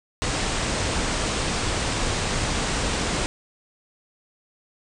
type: low-pass noise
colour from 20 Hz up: pink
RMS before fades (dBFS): -25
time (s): 0.22-3.26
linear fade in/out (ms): 0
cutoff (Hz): 9100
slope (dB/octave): 96
effects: none